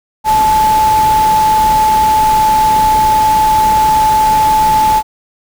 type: tone in noise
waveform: sine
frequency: 867 Hz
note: A5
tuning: 26 cents flat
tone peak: -7 dBFS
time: 0.24-5.03 s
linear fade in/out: 50 ms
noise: pink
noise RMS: -21 dBFS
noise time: 0.24-5.03 s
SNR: +11 dB
effects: none